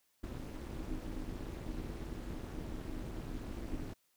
brown noise with amplitude modulation, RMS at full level -38 dBFS, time 0.23-3.94 s, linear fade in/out 10 ms, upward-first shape sine, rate 285 Hz, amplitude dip 90%, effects white hiss -75 dBFS RMS until 4.16 s

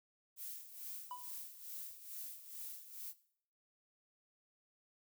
violet noise with tremolo, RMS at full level -46 dBFS, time 0.36-3.14 s, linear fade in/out 50 ms, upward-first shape sine, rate 2.3 Hz, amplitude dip 70%
triangle tone with exponential decay, 987.8 Hz, B5, in tune, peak -39 dBFS, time 1.11-1.38 s, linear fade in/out 1 ms, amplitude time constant 57 ms
effects noise-tail reverb RT60 0.6 s tail -18 dB re dry

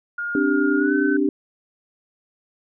sine tone with pitch glide, 1420 to 1521.9 Hz, F6 to F#6, +28 to +48 cents, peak -24 dBFS, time 0.18-1.17 s, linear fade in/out 5 ms, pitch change +120 cents, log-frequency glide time 0.77-0.94 s
sine chord, C suspended second, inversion none, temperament equal with one note detuned, 263.9 / 293.7 / 392 Hz, C4 / D4 / G4, +15 / 0 / 0 cents, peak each -23 / -19 / -23 dBFS, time 0.35-1.29 s, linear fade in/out 2 ms
effects none

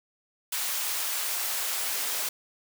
white noise with high-pass filter sweep, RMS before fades -30 dBFS, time 0.52-2.29 s, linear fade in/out 5 ms, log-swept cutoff 860 to 450 Hz, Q 0.73, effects none

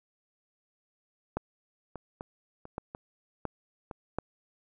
clicks, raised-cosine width 1 ms, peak -16 / -25 / -24 / -30 / -20 / -25 / -18 / -25 / -16 dBFS, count 9, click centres 1.37 / 1.957 / 2.209 / 2.654 / 2.781 / 2.949 / 3.453 / 3.912 / 4.186 s, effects none

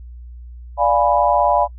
sine chord, D diminished seventh, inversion none, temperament equal, 587.3 / 698.5 / 830.6 / 987.8 Hz, D5 / F5 / Ab5 / Cb6, 0 / 0 / 0 / 0 cents, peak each -18 dBFS, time 0.77-1.68 s, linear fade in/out 50 ms, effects noise-tail reverb RT60 0.1 s tail -25 dB re dry + added 60 Hz sine -33 dBFS peak until 1.78 s

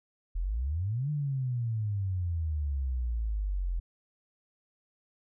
sine exponential two-way sweep, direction up then down, 38.89 to 151.4 to 42.13 Hz, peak -28 dBFS, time 0.35-3.8 s, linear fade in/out 10 ms, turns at 1.1 s, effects none

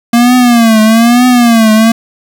square tone with vibrato, 233.1 Hz, A#3, in tune, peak -4 dBFS, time 0.13-1.92 s, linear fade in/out 5 ms, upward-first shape triangle, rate 1.1 Hz, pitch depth 140 cents each way, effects 7-bit

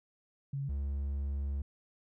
sine / triangle tone pair in turn, 138.59 / 69.9 Hz, C#3 / C#2, 0 / +15 cents, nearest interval octave, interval 1185 cents, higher first, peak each -33 / -30 dBFS, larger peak second, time 0.53-0.69 / 0.69-1.62 s, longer second, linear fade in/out 5 ms, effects none

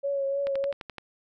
sine tone with vibrato, 554.4 Hz, C#5, in tune, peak -25 dBFS, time 0.03-0.73 s, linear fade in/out 20 ms, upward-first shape triangle, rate 3.3 Hz, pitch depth 30 cents each way
click train, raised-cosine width 0.3 ms, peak -21 dBFS, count 7, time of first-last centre 0.47-0.983 s, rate 11.7 Hz
effects none

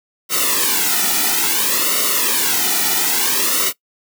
white noise with flanger, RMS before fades -17 dBFS, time 0.29-3.73 s, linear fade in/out 50 ms, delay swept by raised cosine 1.2 to 1.88 ms, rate 0.59 Hz, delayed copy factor -0.85, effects noise-tail reverb RT60 0.1 s tail -20 dB re dry + high-pass 200 Hz 12 dB/octave

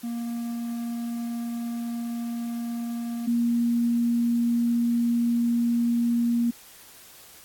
triangle / sine tone pair in turn, 235 / 236 Hz, A#3 / A#3, +14 / +22 cents, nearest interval unison, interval 8 cents, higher second, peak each -26 / -20 dBFS, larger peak second, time 0.03-3.27 / 3.27-6.51 s, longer neither, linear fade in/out 10 ms, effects white hiss -49 dBFS RMS until 7.44 s + AAC 64 kbps

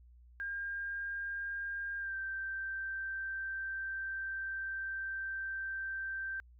sine tone with pitch glide, 1607 to 1564.9 Hz, G6 to G6, +43 to -3 cents, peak -36 dBFS, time 0.4-6.4 s, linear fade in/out 0 ms, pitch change -46 cents, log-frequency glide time 1.98-2.15 s, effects added 60 Hz sine -56 dBFS peak until 6.59 s

